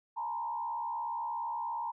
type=tone with frequency modulation; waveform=sine; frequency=932.3 Hz; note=A#5; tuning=in tune; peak=-33 dBFS; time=0.16-1.92 s; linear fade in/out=20 ms; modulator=68.5 Hz; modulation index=0.9; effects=none